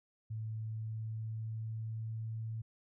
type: tone with pitch glide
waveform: sine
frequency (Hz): 110 to 111.79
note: A2 to A2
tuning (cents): 0 to +28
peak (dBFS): -37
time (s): 0.3-2.62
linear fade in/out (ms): 10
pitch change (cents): +28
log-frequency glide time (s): 0.56-2.48
effects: none